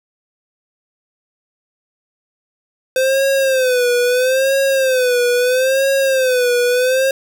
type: tone with vibrato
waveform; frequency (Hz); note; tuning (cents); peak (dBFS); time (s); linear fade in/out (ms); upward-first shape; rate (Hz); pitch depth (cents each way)
square; 515; C5; -28; -13; 2.96-7.11; 2; sine; 0.76; 100
effects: none